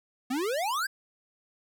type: exponential sweep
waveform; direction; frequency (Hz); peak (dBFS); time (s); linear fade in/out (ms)
square; up; 240 to 1661.2; -28; 0.3-0.87; 10
effects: none